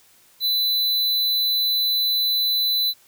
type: tone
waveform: square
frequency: 4000 Hz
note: B7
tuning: 21 cents sharp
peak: -19 dBFS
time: 0.4-2.94 s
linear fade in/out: 50 ms
effects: white hiss -55 dBFS RMS until 3.07 s